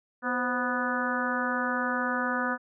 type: harmonic tone with a mistuned harmonic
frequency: 246.9 Hz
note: B3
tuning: in tune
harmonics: 1 / 2 / 3 / 4 / 5 / 6 / 7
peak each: -32 / -35 / -37 / -35 / -33 / -31 / -36 dBFS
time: 0.22-2.58 s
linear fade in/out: 50 ms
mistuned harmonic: 2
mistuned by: +77 cents
effects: none